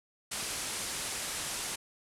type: low-pass noise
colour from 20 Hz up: white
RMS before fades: -37 dBFS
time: 0.31-1.76 s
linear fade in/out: 10 ms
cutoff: 11000 Hz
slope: 48 dB/octave
effects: none